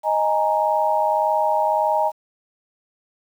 sine chord, D# suspended fourth, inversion none, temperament equal, 622.3 / 830.6 / 932.3 Hz, D#5 / G#5 / A#5, 0 / 0 / 0 cents, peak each -21 dBFS, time 0.03-2.12 s, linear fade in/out 50 ms, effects 8-bit

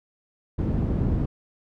white low-pass noise, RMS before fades -24 dBFS, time 0.58-1.26 s, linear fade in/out 10 ms, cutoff 170 Hz, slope 12 dB/octave, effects none

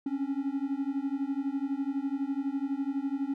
triangle beating tone pair, 270 / 282 Hz, C#4 / C#4, -45 / +30 cents, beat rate 12 Hz, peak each -30 dBFS, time 0.06-3.34 s, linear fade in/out 5 ms, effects none

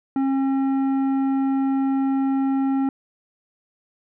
sine tone with tanh clipping, 270 Hz, C#4, 45 cents flat, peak -20 dBFS, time 0.16-2.89 s, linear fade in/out 2 ms, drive 10 dB, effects none

